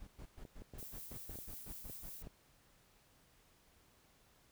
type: noise bursts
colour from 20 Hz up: brown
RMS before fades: -50 dBFS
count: 13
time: 0-2.282 s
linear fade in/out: 10 ms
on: 74 ms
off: 110 ms
type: clicks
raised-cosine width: 2 ms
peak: -39 dBFS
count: 10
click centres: 0.452 / 0.62 / 0.737 / 0.828 / 1.117 / 1.295 / 1.357 / 1.388 / 1.898 / 2.271 s
type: noise with tremolo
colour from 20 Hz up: violet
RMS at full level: -49 dBFS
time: 0.78-2.23 s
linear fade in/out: 10 ms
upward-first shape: sine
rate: 5.4 Hz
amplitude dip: 35%
effects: pink hiss -69 dBFS RMS until 4.51 s